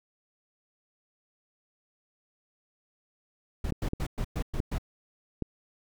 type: noise bursts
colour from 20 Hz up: brown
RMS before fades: -30 dBFS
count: 7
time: 3.64-4.783 s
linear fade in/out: 5 ms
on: 69 ms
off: 110 ms
type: clicks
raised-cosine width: 3 ms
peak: -17 dBFS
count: 4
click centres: 3.723 / 3.934 / 4.601 / 5.423 s
effects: none